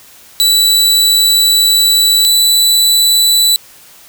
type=tone pair in turn; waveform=sawtooth; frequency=3951 / 3969 Hz; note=B7 / B7; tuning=0 / +8 cents; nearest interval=unison; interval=8 cents; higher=second; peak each=-4 dBFS; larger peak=neither; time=0.4-2.25 / 2.25-3.56 s; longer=first; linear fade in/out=0 ms; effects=white hiss -40 dBFS RMS until 4.08 s